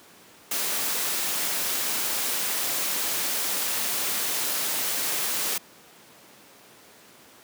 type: noise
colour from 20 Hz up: white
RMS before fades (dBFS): -27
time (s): 0.51-5.58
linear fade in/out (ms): 5
effects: pink hiss -51 dBFS RMS until 7.43 s + high-pass 200 Hz 12 dB/octave